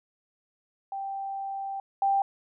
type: tone pair in turn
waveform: sine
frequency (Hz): 784 / 787.8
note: G5 / G5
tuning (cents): 0 / +8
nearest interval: unison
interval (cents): 8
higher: second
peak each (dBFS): -31 / -21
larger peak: second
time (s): 0.92-1.8 / 2.02-2.22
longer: first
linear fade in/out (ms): 2
effects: none